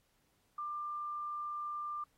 sine tone, 1191 Hz, D6, 24 cents sharp, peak -37 dBFS, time 0.58-2.04 s, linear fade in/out 5 ms, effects pink hiss -75 dBFS RMS until 2.17 s + AAC 48 kbps

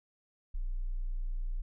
sine tone, 29.95 Hz, A#0, 48 cents sharp, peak -31 dBFS, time 0.54-1.62 s, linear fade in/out 10 ms, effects none

